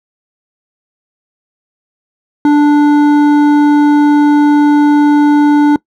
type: tone with hard clipping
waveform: sine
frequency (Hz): 293.7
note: D4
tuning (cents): 0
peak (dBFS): -6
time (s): 2.45-5.76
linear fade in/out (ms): 2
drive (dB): 9
effects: noise-tail reverb RT60 0.1 s tail -21 dB re dry